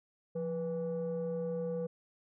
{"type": "tone pair together", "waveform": "sine", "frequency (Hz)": [173.99, 490], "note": ["F3", "B4"], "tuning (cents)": [-6, -14], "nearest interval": "octave + tritone", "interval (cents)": 1792, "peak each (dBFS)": [-36, -33], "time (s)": [0.35, 1.87], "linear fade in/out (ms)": 10, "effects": ["tanh soft clip ceiling -29 dBFS"]}